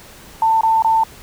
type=tone bursts; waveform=sine; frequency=893 Hz; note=A5; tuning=25 cents sharp; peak=-11 dBFS; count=3; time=0.42-1.036 s; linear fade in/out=2 ms; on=190 ms; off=23 ms; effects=pink hiss -41 dBFS RMS until 1.22 s

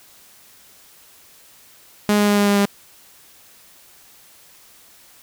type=tone with pitch steps; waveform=sawtooth; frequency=207.7 / 206.4 / 205.1 / 203.8 / 202.5 / 201.2 Hz; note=G#3 / G#3 / G#3 / G#3 / G#3 / G3; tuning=0 / -10 / -21 / -32 / -43 / +45 cents; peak=-10 dBFS; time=2.09-2.654 s; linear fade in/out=0 ms; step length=94 ms; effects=white hiss -49 dBFS RMS until 5.22 s

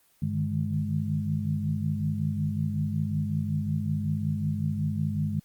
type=tone cluster; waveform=sine; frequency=98.6 / 149.7 / 155.1 / 208.7 Hz; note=G2 / D3 / D#3 / G#3; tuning=+11 / +33 / -5 / +9 cents; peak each=-31 dBFS; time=0.22-5.4 s; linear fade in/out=5 ms; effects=white hiss -64 dBFS RMS until 5.44 s + Opus 24 kbps

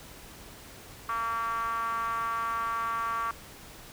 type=tone with band-pass filter; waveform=5% pulse; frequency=228.7 Hz; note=A#3; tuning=33 cents flat; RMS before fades=-31 dBFS; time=1.09-3.31 s; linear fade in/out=2 ms; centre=1200 Hz; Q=9.1; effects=pink hiss -48 dBFS RMS until 3.92 s

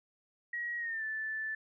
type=tone with pitch glide; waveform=sine; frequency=1903 to 1755.2 Hz; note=A#6 to A6; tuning=+35 to -5 cents; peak=-34 dBFS; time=0.53-1.55 s; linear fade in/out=5 ms; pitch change=-140 cents; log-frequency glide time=0.78-1.04 s; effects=none

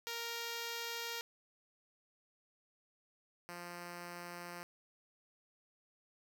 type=tone pair in turn; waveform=5% pulse; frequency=466.2 / 174.63 Hz; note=A#4 / F3; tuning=0 / 0 cents; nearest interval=octave + perfect fourth; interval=1700 cents; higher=first; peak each=-28 / -34 dBFS; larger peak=first; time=0.07-1.21 / 3.49-4.63 s; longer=neither; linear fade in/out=0 ms; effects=none

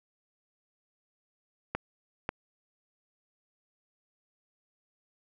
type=clicks; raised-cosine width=0.5 ms; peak=-15 dBFS; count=2; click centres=1.75 / 2.291 s; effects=none

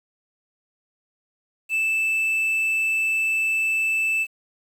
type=tone with quantisation; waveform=triangle; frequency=2637 Hz; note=E7; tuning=in tune; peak=-18 dBFS; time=1.69-4.27 s; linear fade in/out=50 ms; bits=8; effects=none

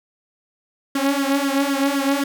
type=tone with flanger; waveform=sawtooth; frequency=277.2 Hz; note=C#4; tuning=in tune; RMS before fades=-20 dBFS; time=0.95-2.24 s; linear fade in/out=5 ms; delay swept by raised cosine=0.59 to 3.69 ms; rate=3.9 Hz; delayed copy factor=+0.8; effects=none

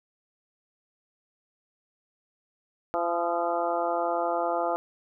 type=harmonic tone with a mistuned harmonic; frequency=170.9 Hz; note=F3; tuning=37 cents flat; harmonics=2 / 3 / 4 / 5 / 6 / 7 / 8; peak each=-34 / -31 / -28 / -32 / -38 / -34 / -40 dBFS; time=2.94-4.76 s; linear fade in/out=0 ms; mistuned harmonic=7; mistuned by=+45 cents; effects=none

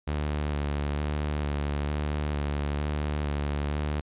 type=tone with vibrato; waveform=sawtooth; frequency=73.42 Hz; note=D2; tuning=in tune; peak=-23 dBFS; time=0.07-4.01 s; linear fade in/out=10 ms; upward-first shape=square; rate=1.1 Hz; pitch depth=22 cents each way; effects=resampled to 8000 Hz

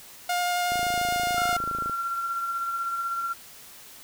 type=tone with vibrato; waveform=sawtooth; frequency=710 Hz; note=F5; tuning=28 cents sharp; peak=-20 dBFS; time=0.29-1.57 s; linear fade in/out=5 ms; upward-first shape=triangle; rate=11 Hz; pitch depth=10 cents each way
type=click train; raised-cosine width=2 ms; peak=-24 dBFS; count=33; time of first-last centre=0.72-1.896 s; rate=27.2 Hz
type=tone with tremolo; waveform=sine; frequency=1369 Hz; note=F6; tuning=35 cents flat; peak=-25 dBFS; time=1.36-3.34 s; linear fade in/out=20 ms; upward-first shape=sine; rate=16 Hz; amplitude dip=35%
effects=white hiss -47 dBFS RMS until 4.03 s

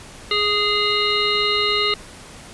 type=harmonic tone with a mistuned harmonic; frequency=415.3 Hz; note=G#4; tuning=in tune; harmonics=1 / 3 / 5 / 7 / 9 / 10; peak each=-24 / -24 / -24 / -24 / -24 / -24 dBFS; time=0.31-1.94 s; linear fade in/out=2 ms; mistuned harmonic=7; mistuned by=-28 cents; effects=pink hiss -40 dBFS RMS until 2.53 s + resampled to 24000 Hz

